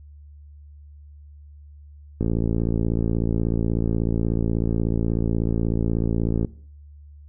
click train, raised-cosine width 3 ms, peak -10 dBFS, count 240, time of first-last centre 2.21-6.448 s, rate 56.4 Hz, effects noise-tail reverb RT60 0.5 s tail -20 dB re dry + added 73 Hz sine -42 dBFS peak until 7.28 s

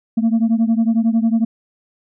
sine beating tone pair, 223.2 / 234.2 Hz, A3 / A#3, +25 / +8 cents, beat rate 11 Hz, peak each -13 / -15 dBFS, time 0.17-1.45 s, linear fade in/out 10 ms, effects tanh soft clip ceiling -10 dBFS

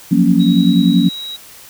sine chord, Gb major seventh, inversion third, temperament equal, 174.61 / 185 / 233.1 / 277.2 Hz, F3 / Gb3 / Bb3 / Db4, 0 / 0 / 0 / 0 cents, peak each -14 dBFS, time 0.11-1.09 s, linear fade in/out 10 ms
sine tone with pitch glide, 3823 to 3850 Hz, A#7 to B7, +43 to -45 cents, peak -24 dBFS, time 0.39-1.37 s, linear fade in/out 20 ms, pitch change +12 cents, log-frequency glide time 0.52-0.6 s
effects white hiss -39 dBFS RMS until 1.69 s

